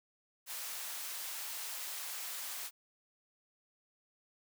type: high-pass noise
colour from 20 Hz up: white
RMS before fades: -42 dBFS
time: 0.46-2.71 s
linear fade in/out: 50 ms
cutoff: 710 Hz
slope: 12 dB/octave
effects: none